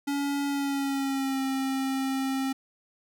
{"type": "tone with pitch glide", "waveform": "square", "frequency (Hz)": [282.6, 267.2], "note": ["C#4", "C4"], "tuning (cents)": [34, 36], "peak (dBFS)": -27, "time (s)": [0.07, 2.53], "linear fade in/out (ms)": 10, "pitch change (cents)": -98, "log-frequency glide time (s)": [0.47, 1.41], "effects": []}